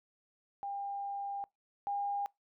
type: tone pair in turn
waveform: sine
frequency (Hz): 800 / 807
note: G5 / G#5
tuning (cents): +35 / -50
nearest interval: unison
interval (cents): 15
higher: second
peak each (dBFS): -36 / -32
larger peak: second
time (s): 0.63-1.44 / 1.87-2.26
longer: first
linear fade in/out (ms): 0
effects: noise-tail reverb RT60 0.2 s tail -25 dB re dry